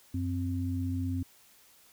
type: tone pair together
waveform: sine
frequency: 92.49 / 261.6 Hz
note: F#2 / C4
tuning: 0 / 0 cents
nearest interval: octave + tritone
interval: 1800 cents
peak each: -31 / -33 dBFS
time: 0.14-1.23 s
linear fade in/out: 5 ms
effects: white hiss -60 dBFS RMS until 1.92 s